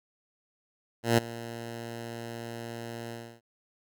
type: tone with ADSR envelope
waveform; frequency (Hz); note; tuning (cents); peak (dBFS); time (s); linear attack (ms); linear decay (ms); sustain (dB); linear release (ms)
10% pulse; 116.54; A#2; 0; -10; 1.03-3.41; 150; 10; -19; 300
effects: none